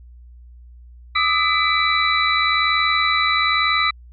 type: tone cluster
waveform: sine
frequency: 1203 / 1284 / 2004 / 2324 / 3944 Hz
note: D6 / E6 / B6 / D7 / B7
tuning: +41 / -46 / +25 / -19 / -3 cents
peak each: -22 dBFS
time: 1.15-3.91 s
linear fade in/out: 10 ms
effects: added 60 Hz sine -40 dBFS peak until 4.12 s